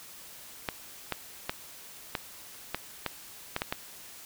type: clicks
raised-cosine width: 0.3 ms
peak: -13 dBFS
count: 9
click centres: 0.688 / 1.123 / 1.495 / 2.152 / 2.746 / 3.063 / 3.564 / 3.619 / 3.725 s
effects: white hiss -48 dBFS RMS until 4.25 s